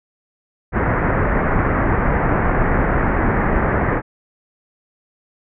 pink low-pass noise, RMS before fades -17 dBFS, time 0.72-4.02 s, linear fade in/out 50 ms, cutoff 2000 Hz, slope 48 dB/octave, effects none

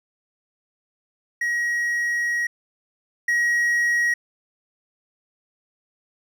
triangle tone pair in turn, 1900 / 1900 Hz, A#6 / A#6, +33 / +33 cents, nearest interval unison, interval 0 cents, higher neither, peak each -19 / -16 dBFS, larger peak second, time 1.41-2.47 / 3.28-4.14 s, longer first, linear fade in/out 5 ms, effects none

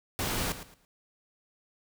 pink noise with echo, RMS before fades -31 dBFS, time 0.19-0.52 s, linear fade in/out 0 ms, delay 110 ms, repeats 3, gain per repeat -12 dB, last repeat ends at 0.85 s, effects none

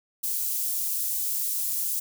white high-pass noise, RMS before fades -28 dBFS, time 0.23-2 s, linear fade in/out 10 ms, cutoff 8500 Hz, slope 12 dB/octave, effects none

